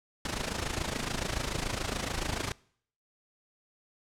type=noise with amplitude modulation; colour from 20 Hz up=pink; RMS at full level=-30 dBFS; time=0.25-2.52 s; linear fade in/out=2 ms; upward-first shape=sine; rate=27 Hz; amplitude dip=75%; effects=noise-tail reverb RT60 0.6 s tail -23 dB re dry + low-pass 8000 Hz 12 dB/octave